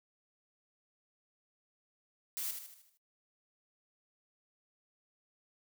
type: noise with echo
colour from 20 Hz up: blue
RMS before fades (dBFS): -38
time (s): 2.37-2.51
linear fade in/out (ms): 0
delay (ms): 77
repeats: 6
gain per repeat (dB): -6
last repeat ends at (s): 2.972
effects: noise-tail reverb RT60 0.1 s tail -18 dB re dry